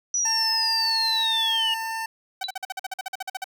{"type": "linear sweep", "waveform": "sine", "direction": "down", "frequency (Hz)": [5920, 2833], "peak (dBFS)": -21, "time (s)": [0.14, 1.74], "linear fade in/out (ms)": 2}
{"type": "tone", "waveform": "25% pulse", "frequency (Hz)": 897, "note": "A5", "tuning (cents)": 33, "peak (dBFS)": -24, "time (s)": [0.25, 2.06], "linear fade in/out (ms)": 5}
{"type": "tone bursts", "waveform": "sawtooth", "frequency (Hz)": 761, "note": "F#5", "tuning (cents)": 48, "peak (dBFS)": -24, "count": 15, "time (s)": [2.41, 3.443], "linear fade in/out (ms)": 5, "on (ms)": 25, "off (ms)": 47}
{"type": "tone with exponential decay", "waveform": "sine", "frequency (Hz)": 3951, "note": "B7", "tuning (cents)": 0, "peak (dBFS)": -22, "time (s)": [2.44, 2.54], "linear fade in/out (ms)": 0, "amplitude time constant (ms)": 20}
{"effects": []}